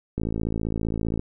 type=click train; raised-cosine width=3 ms; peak=-14 dBFS; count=57; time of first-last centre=0.18-1.194 s; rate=55.2 Hz; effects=none